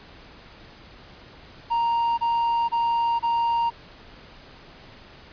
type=tone bursts; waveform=triangle; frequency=932.3 Hz; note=A#5; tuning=in tune; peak=-18 dBFS; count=4; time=1.7-3.704 s; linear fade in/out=20 ms; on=480 ms; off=28 ms; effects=pink hiss -47 dBFS RMS until 5.32 s + resampled to 11025 Hz